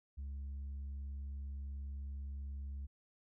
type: tone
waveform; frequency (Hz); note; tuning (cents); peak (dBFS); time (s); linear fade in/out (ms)
sine; 69.3; C#2; 0; -38; 0.17-2.87; 20
effects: tanh soft clip ceiling -40 dBFS